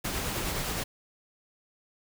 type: noise with tremolo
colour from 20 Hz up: pink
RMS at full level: -31 dBFS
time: 0.04-0.84 s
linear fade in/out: 10 ms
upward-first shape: sine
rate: 9.6 Hz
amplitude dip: 25%
effects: none